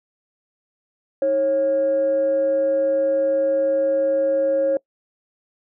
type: tone pair together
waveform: sine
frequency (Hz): 315.6 / 547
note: D#4 / C#5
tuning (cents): +25 / -23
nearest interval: minor seventh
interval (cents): 952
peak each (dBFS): -27 / -15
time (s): 1.22-4.77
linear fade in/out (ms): 2
effects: noise-tail reverb RT60 0.1 s tail -25 dB re dry + tanh soft clip ceiling -12 dBFS